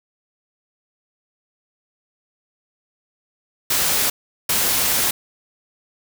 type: noise bursts at uneven times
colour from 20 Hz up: white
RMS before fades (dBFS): -19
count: 2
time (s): 3.7-4.1 / 4.49-5.11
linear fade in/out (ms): 5
effects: none